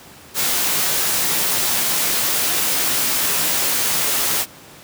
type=noise with comb filter; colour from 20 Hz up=white; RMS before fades=-19 dBFS; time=0.34-4.46 s; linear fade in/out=50 ms; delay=15 ms; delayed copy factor=-0.55; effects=pink hiss -42 dBFS RMS until 4.83 s + high-pass 100 Hz 12 dB/octave